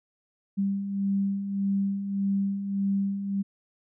sine beating tone pair, 196 / 197.7 Hz, G3 / G3, 0 / +15 cents, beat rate 1.7 Hz, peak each -33 / -25 dBFS, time 0.57-3.43 s, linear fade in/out 20 ms, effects none

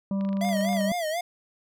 harmonic tone, 196 Hz, G3, in tune, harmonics 1 / 3 / 5 / 6, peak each -24 / -37 / -45 / -51 dBFS, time 0.11-0.92 s, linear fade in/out 2 ms
click train, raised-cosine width 0.3 ms, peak -29 dBFS, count 16, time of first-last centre 0.21-0.81 s, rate 25 Hz
square tone with vibrato, 660 Hz, E5, 2 cents sharp, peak -27 dBFS, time 0.41-1.21 s, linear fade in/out 5 ms, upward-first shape sine, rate 4.1 Hz, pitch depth 130 cents each way
effects none

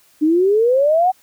sine exponential sweep, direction up, 296.7 to 766 Hz, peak -11 dBFS, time 0.21-1.12 s, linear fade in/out 20 ms, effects white hiss -54 dBFS RMS until 1.22 s

